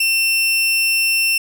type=tone; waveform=sawtooth; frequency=2700 Hz; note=E7; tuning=41 cents sharp; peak=-11 dBFS; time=0-1.38 s; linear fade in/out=5 ms; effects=none